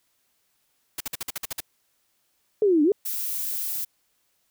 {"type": "noise bursts", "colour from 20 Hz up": "white", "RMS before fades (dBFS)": -30, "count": 9, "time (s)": [0.98, 1.605], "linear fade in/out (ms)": 5, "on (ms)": 25, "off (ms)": 50}
{"type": "exponential two-way sweep", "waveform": "sine", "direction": "down then up", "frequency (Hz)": [439.7, 284.8, 439.7], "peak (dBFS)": -16, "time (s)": [2.62, 2.92], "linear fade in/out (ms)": 2, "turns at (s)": 2.83}
{"type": "noise", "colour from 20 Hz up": "violet", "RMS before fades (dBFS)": -29, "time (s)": [3.05, 3.85], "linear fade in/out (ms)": 10}
{"effects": ["white hiss -70 dBFS RMS until 4.5 s"]}